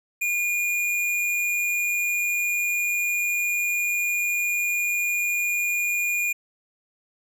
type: tone with hard clipping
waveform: sine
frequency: 2429 Hz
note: D#7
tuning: 42 cents flat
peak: -23 dBFS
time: 0.21-6.33 s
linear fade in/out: 10 ms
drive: 17 dB
effects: none